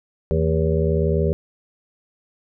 harmonic tone with a mistuned harmonic, 80.3 Hz, E2, 45 cents flat, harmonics 1 / 2 / 3 / 5 / 6 / 7, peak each -21 / -22 / -30 / -23 / -25 / -28 dBFS, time 0.31-1.33 s, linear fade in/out 0 ms, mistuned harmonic 3, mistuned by -95 cents, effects none

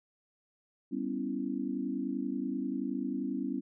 sine chord, C# half-diminished seventh, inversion second, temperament equal, 196 / 246.9 / 277.2 / 329.6 Hz, G3 / B3 / C#4 / E4, 0 / 0 / 0 / 0 cents, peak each -39 / -36 / -35 / -40 dBFS, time 0.91-3.61 s, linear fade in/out 20 ms, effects none

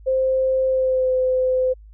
sine tone with pitch glide, 523.3 to 512.8 Hz, C5 to C5, 0 to -35 cents, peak -16 dBFS, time 0.06-1.74 s, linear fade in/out 20 ms, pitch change -35 cents, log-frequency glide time 0.67-1.12 s, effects added 52 Hz sine -41 dBFS peak until 1.93 s

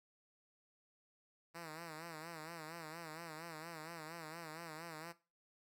5% pulse tone with vibrato, 162.1 Hz, E3, 29 cents flat, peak -36 dBFS, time 1.54-5.13 s, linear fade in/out 20 ms, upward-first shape sine, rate 4.3 Hz, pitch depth 94 cents each way, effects noise-tail reverb RT60 0.3 s tail -17 dB re dry

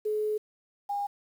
sine tone pair in turn, 426 / 810.5 Hz, G#4 / G#5, +44 / -42 cents, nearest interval major seventh, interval 1114 cents, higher second, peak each -26 / -28 dBFS, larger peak first, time 0.05-0.38 / 0.89-1.07 s, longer first, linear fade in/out 10 ms, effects 9-bit

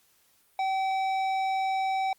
sine tone with tanh clipping, 767 Hz, G5, 38 cents flat, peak -27 dBFS, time 0.59-2.13 s, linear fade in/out 2 ms, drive 12 dB, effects white hiss -65 dBFS RMS until 2.18 s + Opus 48 kbps

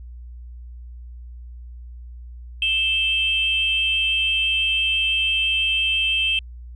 sine tone pair together, 2637 / 3147 Hz, E7 / G7, 0 / +6 cents, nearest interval minor third, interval 306 cents, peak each -20 dBFS, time 2.62-6.39 s, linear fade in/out 2 ms, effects tanh soft clip ceiling -10 dBFS + added 60 Hz sine -35 dBFS peak until 6.75 s

